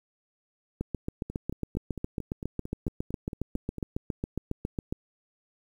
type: two click trains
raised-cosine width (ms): 3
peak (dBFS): -23 / -17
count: 12 / 31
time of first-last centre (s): 1.3-3.783 / 0.81-4.925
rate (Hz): 4.43 / 7.29
effects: 9-bit